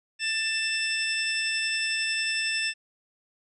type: tone pair together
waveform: 25% pulse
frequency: 1775 / 2657 Hz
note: A6 / E7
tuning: +15 / +13 cents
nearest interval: perfect fifth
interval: 698 cents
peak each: -26 / -23 dBFS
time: 0.19-2.74 s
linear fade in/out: 50 ms
effects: resampled to 22050 Hz